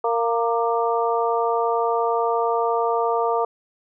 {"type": "harmonic tone with a mistuned harmonic", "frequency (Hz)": 231.4, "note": "A#3", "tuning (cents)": -13, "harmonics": [2, 3, 4, 5], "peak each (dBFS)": [-22, -24, -25, -26], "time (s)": [0.04, 3.45], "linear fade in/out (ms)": 5, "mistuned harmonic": 5, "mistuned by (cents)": 38, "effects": []}